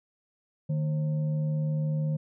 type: tone with frequency modulation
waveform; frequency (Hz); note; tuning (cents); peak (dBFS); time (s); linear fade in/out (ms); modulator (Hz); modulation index
sine; 153; D#3; -29; -25; 0.69-2.17; 10; 380; 0.33
effects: none